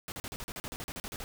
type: noise bursts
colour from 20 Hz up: pink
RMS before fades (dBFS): -40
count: 15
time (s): 0.08-1.24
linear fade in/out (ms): 0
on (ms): 40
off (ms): 40
effects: none